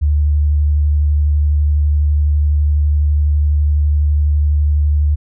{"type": "tone with vibrato", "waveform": "sine", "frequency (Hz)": 74, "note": "D2", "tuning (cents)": 14, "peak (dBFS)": -10, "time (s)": [0.01, 5.16], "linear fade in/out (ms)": 20, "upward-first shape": "square", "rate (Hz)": 12, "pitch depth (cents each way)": 15, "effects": []}